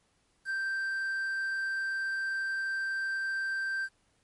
triangle tone with quantisation, 1568 Hz, G6, in tune, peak -28 dBFS, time 0.45-3.89 s, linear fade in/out 50 ms, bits 9, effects pink hiss -71 dBFS RMS until 4.23 s + MP3 48 kbps

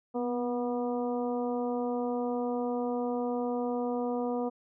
harmonic tone with a mistuned harmonic, 242.8 Hz, B3, 29 cents flat, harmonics 1 / 2 / 3 / 4 / 5, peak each -32 / -32 / -37 / -42 / -46 dBFS, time 0.14-4.5 s, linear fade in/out 20 ms, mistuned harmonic 1, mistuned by +26 cents, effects none

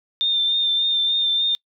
sine tone with vibrato, 3605 Hz, A7, 41 cents sharp, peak -17 dBFS, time 0.21-1.55 s, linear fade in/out 0 ms, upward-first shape sine, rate 3.4 Hz, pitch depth 24 cents each way, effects noise-tail reverb RT60 0.1 s tail -25 dB re dry

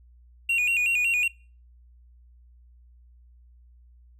triangle tone with vibrato, 2599 Hz, E7, 25 cents flat, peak -19 dBFS, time 0.49-1.28 s, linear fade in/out 5 ms, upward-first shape square, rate 5.4 Hz, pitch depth 96 cents each way, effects noise-tail reverb RT60 0.4 s tail -24 dB re dry + added 60 Hz sine -51 dBFS peak until 4.19 s

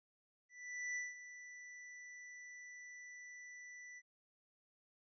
square tone with ADSR envelope, 1975.5 Hz, B6, in tune, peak -39 dBFS, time 0.49-4.02 s, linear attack 470 ms, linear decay 180 ms, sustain -13 dB, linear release 43 ms, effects resampled to 16000 Hz

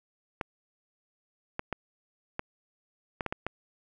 clicks, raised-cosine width 0.5 ms, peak -16 dBFS, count 8, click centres 0.412 / 1.594 / 1.727 / 2.394 / 3.208 / 3.263 / 3.325 / 3.466 s, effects none

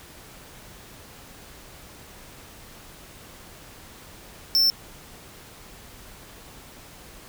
square tone, 5370 Hz, E8, 31 cents sharp, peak -17 dBFS, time 4.55-4.7 s, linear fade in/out 0 ms, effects pink hiss -46 dBFS RMS until 7.28 s

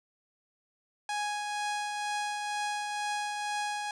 sawtooth tone with tremolo, 830.6 Hz, G#5, in tune, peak -26 dBFS, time 1.09-3.91 s, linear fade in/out 2 ms, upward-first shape triangle, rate 2.1 Hz, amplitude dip 35%, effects resampled to 22050 Hz + 10-bit

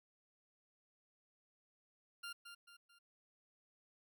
20% pulse tone with echo, 1396.9 Hz, F6, in tune, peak -40 dBFS, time 2.23-2.33 s, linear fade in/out 10 ms, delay 220 ms, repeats 3, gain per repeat -7 dB, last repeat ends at 2.99 s, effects none

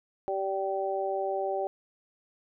harmonic tone, 193.8 Hz, G3, 20 cents flat, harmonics 2 / 3 / 4, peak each -32 / -32 / -32 dBFS, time 0.28-1.67 s, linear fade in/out 0 ms, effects none

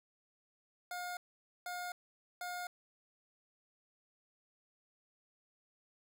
25% pulse tone bursts, 714 Hz, F5, 38 cents sharp, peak -36 dBFS, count 3, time 0.91-2.67 s, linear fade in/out 2 ms, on 260 ms, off 490 ms, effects none

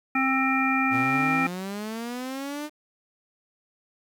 harmonic tone, 264.9 Hz, C4, 22 cents sharp, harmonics 1 / 3 / 5 / 7 / 9, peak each -25 / -29 / -27 / -31 / -26 dBFS, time 0.15-1.47 s, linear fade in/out 5 ms
sawtooth linear sweep, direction up, 113.3 to 304.6 Hz, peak -27 dBFS, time 0.9-2.7 s, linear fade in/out 50 ms
effects 9-bit

